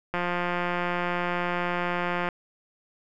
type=click train; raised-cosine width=0.5 ms; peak=-13 dBFS; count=379; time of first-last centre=0.14-2.288 s; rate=176 Hz; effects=none